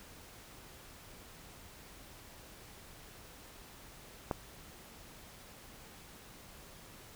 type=click; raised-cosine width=1 ms; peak=-18 dBFS; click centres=4.312 s; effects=pink hiss -54 dBFS RMS until 7.15 s